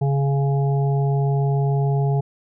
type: harmonic tone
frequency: 139 Hz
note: C#3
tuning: 5 cents sharp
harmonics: 1 / 3 / 5 / 6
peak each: -17 / -27 / -31 / -33 dBFS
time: 0.01-2.21 s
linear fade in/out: 10 ms
effects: none